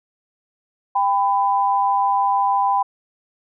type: tone pair together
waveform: sine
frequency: 793.7 / 1000 Hz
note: G5 / B5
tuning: +21 / +21 cents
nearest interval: major third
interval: 400 cents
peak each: -18 dBFS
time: 0.95-2.83 s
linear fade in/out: 10 ms
effects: none